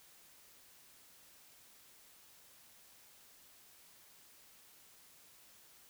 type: silence
effects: white hiss -62 dBFS RMS until 5.89 s